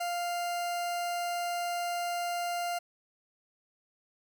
40% pulse tone, 698.5 Hz, F5, in tune, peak -30 dBFS, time 0-2.79 s, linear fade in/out 10 ms, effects none

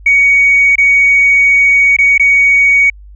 sine tone with dropouts, 2243 Hz, C#7, 20 cents sharp, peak -4 dBFS, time 0.06-2.9 s, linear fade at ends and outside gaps 5 ms, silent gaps 0.756-0.781 / 1.966-1.986 / 2.179-2.196 s, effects tanh soft clip ceiling 0 dBFS + added 50 Hz sine -32 dBFS peak until 3.15 s

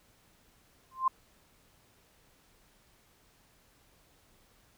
sine tone with exponential growth, 1046.5 Hz, C6, in tune, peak -20 dBFS, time 0.91-1.08 s, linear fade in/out 5 ms, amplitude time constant 36 ms, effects pink hiss -65 dBFS RMS until 4.77 s

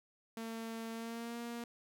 sawtooth tone with pitch glide, 226.5 to 235.8 Hz, A#3 to A#3, -50 to +20 cents, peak -37 dBFS, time 0.37-1.64 s, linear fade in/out 2 ms, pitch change +70 cents, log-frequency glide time 0.92-1.38 s, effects none

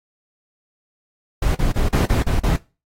brown noise bursts, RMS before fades -17 dBFS, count 7, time 1.42-2.564 s, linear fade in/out 5 ms, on 130 ms, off 39 ms, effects noise-tail reverb RT60 0.3 s tail -20 dB re dry + AAC 48 kbps

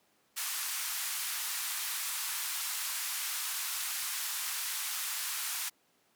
white band-pass noise, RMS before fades -36 dBFS, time 0.36-5.7 s, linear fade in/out 20 ms, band 960 to 15000 Hz, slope 24 dB/octave, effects pink hiss -70 dBFS RMS until 6.15 s + high-pass 200 Hz 12 dB/octave

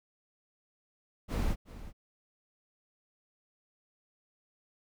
brown noise with echo, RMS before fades -30 dBFS, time 1.28-1.56 s, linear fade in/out 50 ms, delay 370 ms, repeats 1, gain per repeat -15 dB, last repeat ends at 1.93 s, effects none

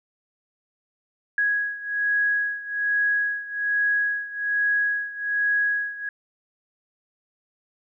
sine beating tone pair, 1661.2 / 1662.4 Hz, G#6 / G#6, 0 / +1 cents, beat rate 1.2 Hz, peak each -23 / -26 dBFS, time 1.38-6.09 s, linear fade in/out 2 ms, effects none

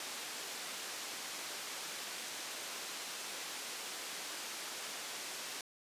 white band-pass noise, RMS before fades -44 dBFS, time 0-5.61 s, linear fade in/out 2 ms, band 270 to 7000 Hz, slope 12 dB/octave, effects resampled to 32000 Hz

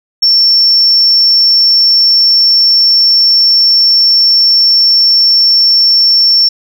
sine tone, 5430 Hz, F8, 50 cents flat, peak -3 dBFS, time 0.22-6.49 s, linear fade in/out 10 ms, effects tanh soft clip ceiling -1 dBFS + 7-bit

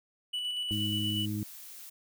triangle tone with tremolo, 2960 Hz, F#7, in tune, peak -29 dBFS, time 0.33-1.26 s, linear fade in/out 10 ms, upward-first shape square, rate 8.4 Hz, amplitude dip 25%
blue noise, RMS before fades -47 dBFS, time 0.71-1.9 s, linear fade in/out 10 ms
harmonic tone, 104.5 Hz, G#2, 11 cents sharp, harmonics 1 / 2 / 3, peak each -34 / -35 / -37 dBFS, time 0.71-1.43 s, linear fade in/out 0 ms
effects none

